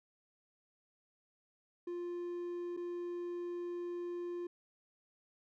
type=tone with dropouts; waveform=triangle; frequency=350 Hz; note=F4; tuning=4 cents sharp; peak=-36 dBFS; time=1.87-4.47 s; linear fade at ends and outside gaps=5 ms; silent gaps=2.767-2.772 s; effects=none